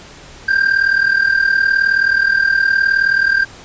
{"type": "tone with amplitude modulation", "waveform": "triangle", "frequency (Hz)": 1586, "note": "G6", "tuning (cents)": 20, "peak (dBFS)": -6, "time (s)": [0.48, 3.45], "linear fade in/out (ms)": 10, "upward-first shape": "sine", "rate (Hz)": 39.1, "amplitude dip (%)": 75, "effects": ["pink hiss -38 dBFS RMS until 3.64 s", "resampled to 16000 Hz"]}